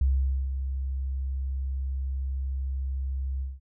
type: tone with ADSR envelope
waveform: sine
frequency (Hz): 66.6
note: C2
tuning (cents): +31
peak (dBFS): -19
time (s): 0.01-3.6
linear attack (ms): 4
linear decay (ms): 470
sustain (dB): -8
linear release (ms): 190
effects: none